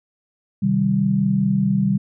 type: chord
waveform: sine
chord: C minor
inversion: none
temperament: equal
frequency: 130.81 / 155.56 / 196 Hz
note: C3 / Eb3 / G3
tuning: 0 / 0 / 0 cents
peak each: -23 / -23 / -17 dBFS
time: 0.62-1.98 s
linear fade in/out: 10 ms
effects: none